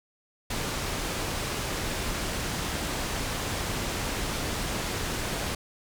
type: low-pass noise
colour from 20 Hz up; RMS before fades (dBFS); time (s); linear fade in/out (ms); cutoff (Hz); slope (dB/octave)
pink; -31; 0.5-5.55; 5; 9900; 12
effects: none